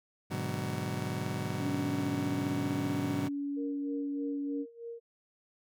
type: chord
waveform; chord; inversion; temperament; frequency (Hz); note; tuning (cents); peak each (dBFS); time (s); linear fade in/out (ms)
30% pulse; G# half-diminished seventh; none; just; 103.83 / 124.59 / 149.51 / 186.89; G#2 / B2 / D3 / F#3; 0 / +16 / +31 / +18; -36; 0.3-3.29; 20
type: tone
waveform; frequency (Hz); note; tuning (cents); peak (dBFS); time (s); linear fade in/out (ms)
sine; 283.7; C#4; +40; -32; 1.59-4.66; 50
type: tone with tremolo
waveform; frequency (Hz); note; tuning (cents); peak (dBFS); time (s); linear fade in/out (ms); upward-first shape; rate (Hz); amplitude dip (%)
sine; 466.2; A#4; 0; -38; 3.56-5; 20; sine; 3.2; 85
effects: none